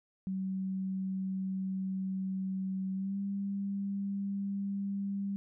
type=tone with pitch glide; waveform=sine; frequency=190 to 198.41 Hz; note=F#3 to G3; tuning=+46 to +21 cents; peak=-32 dBFS; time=0.27-5.36 s; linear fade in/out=0 ms; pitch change=+75 cents; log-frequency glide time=2.94-3.18 s; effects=none